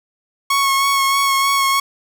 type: tone with vibrato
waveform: sawtooth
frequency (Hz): 1100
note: C#6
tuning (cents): -14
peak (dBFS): -10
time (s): 0.5-1.8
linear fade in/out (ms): 5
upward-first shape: sine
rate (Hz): 3.2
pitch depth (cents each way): 19
effects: none